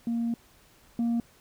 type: tone pair in turn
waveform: sine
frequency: 233.1 / 234.1 Hz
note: A#3 / A#3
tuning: 0 / +8 cents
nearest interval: unison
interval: 8 cents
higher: second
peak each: -24 / -21 dBFS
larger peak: second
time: 0.07-0.34 / 0.99-1.2 s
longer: first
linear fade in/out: 2 ms
effects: tanh soft clip ceiling -23 dBFS + pink hiss -59 dBFS RMS until 1.4 s